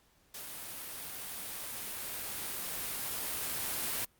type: noise with level ramp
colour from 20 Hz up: white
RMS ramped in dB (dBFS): -44 to -34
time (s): 0.34-4.05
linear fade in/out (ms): 5
effects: pink hiss -68 dBFS RMS until 4.19 s + Opus 48 kbps